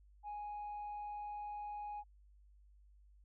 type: tone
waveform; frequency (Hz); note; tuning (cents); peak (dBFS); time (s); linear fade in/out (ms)
sine; 830.6; G#5; 0; -40; 0.23-2.04; 50
effects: tanh soft clip ceiling -40 dBFS + added 50 Hz sine -61 dBFS peak until 3.24 s